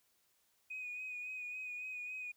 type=tone with vibrato; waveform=sine; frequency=2489 Hz; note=D#7; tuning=in tune; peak=-40 dBFS; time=0.7-2.32 s; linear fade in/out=10 ms; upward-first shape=sine; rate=3.6 Hz; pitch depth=29 cents each way; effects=tanh soft clip ceiling -37 dBFS + white hiss -75 dBFS RMS until 2.36 s